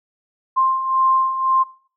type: beating tone pair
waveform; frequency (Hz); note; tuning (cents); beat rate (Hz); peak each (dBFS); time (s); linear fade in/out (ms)
sine; 1051 / 1052.9; C6 / C6; +7 / +11; 1.9; -22 / -16; 0.56-1.64; 20
effects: noise-tail reverb RT60 0.5 s tail -19 dB re dry